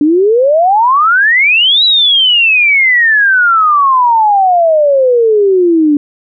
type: exponential two-way sweep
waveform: sine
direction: up then down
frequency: 286.7 to 3968 to 286.7 Hz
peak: -5 dBFS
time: 0.01-5.97 s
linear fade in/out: 2 ms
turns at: 1.84 s
effects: none